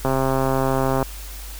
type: click train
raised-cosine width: 1 ms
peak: -7 dBFS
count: 131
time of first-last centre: 0.05-1.027 s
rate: 133 Hz
effects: added 50 Hz sine -33 dBFS peak until 1.59 s + white hiss -39 dBFS RMS until 1.59 s